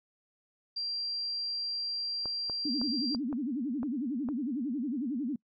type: tone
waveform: sine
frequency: 4736 Hz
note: D8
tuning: 14 cents sharp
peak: -32 dBFS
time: 0.76-3.16 s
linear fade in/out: 10 ms
type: clicks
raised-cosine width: 1 ms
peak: -27 dBFS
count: 7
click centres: 2.257 / 2.498 / 2.815 / 3.148 / 3.328 / 3.831 / 4.288 s
type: tone with vibrato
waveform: sine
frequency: 263.4 Hz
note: C4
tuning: 12 cents sharp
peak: -30 dBFS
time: 2.65-5.36 s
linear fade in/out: 5 ms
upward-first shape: sine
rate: 11 Hz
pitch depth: 260 cents each way
effects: noise-tail reverb RT60 0.1 s tail -26 dB re dry